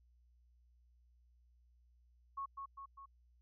sine tone with echo, 1100 Hz, C#6, 14 cents flat, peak -39 dBFS, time 2.37-2.46 s, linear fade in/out 10 ms, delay 200 ms, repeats 3, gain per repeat -4 dB, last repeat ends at 3.06 s, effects added 60 Hz sine -66 dBFS peak until 3.41 s

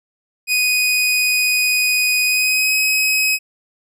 sawtooth tone with pitch glide, 2489 to 2540 Hz, D#7 to D#7, 0 to +35 cents, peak -11 dBFS, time 0.47-3.39 s, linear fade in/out 50 ms, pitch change +35 cents, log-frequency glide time 2.24-2.76 s, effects none

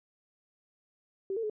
sine tone with pitch steps, 387.1 / 453.9 / 425.8 Hz, G4 / A#4 / G#4, -22 / -46 / +43 cents, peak -30 dBFS, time 1.3-1.498 s, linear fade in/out 2 ms, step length 66 ms, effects none

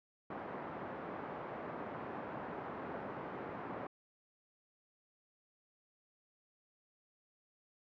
white band-pass noise, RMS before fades -44 dBFS, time 0.3-3.87 s, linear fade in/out 5 ms, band 140 to 980 Hz, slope 12 dB/octave, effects low-pass 2000 Hz 12 dB/octave

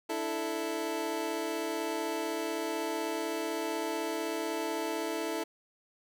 25% pulse chord, D suspended second, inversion none, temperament equal, 293.7 / 329.6 / 440 Hz, D4 / E4 / A4, 0 / 0 / 0 cents, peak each -37 / -31 / -32 dBFS, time 0.09-5.44 s, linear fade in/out 10 ms, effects none

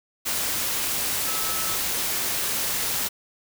sine tone in noise, 1300 Hz, E6, 24 cents flat, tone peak -35 dBFS, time 1.26-1.77 s, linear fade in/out 20 ms, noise white, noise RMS -26 dBFS, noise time 0.25-3.09 s, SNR -12 dB, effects none

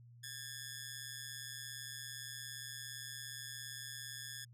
10% pulse ring-modulated tone, 1707 Hz, G#6, 47 cents sharp, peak -33 dBFS, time 0.23-4.45 s, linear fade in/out 10 ms, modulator 68.7 Hz, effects added 119 Hz sine -56 dBFS peak until 4.53 s

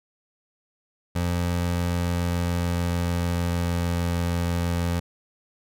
25% pulse tone with pitch glide, 87.31 to 86.21 Hz, F2 to F2, 0 to -22 cents, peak -19 dBFS, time 1.15-5 s, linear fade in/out 10 ms, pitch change -22 cents, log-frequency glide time 1.55-4.26 s, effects none

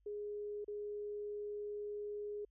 sine tone with dropouts, 414.7 Hz, G#4, 3 cents flat, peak -40 dBFS, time 0.06-2.45 s, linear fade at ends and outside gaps 5 ms, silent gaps 0.645-0.679 s, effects added 50 Hz sine -70 dBFS peak until 2.5 s

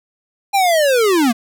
square linear sweep, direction down, 815 to 217.9 Hz, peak -12 dBFS, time 0.53-1.33 s, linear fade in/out 20 ms, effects none

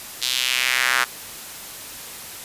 square tone with high-pass filter sweep, 63.3 Hz, B1, 43 cents sharp, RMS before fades -21 dBFS, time 0.21-1.05 s, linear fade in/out 20 ms, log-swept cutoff 3900 to 1400 Hz, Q 2.2, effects white hiss -36 dBFS RMS until 2.44 s + resampled to 32000 Hz

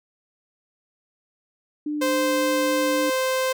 sine tone with vibrato, 297.1 Hz, D4, 20 cents sharp, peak -24 dBFS, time 1.86-3.1 s, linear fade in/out 5 ms, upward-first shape sine, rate 3.6 Hz, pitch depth 10 cents each way
sawtooth tone, 520 Hz, C5, 11 cents flat, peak -17 dBFS, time 2.01-3.53 s, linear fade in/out 10 ms
effects none

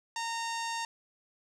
sawtooth tone with low-pass filter, 920 Hz, A#5, 23 cents flat, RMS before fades -35 dBFS, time 0.16-0.85 s, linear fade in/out 2 ms, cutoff 6700 Hz, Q 1.9, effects 11-bit

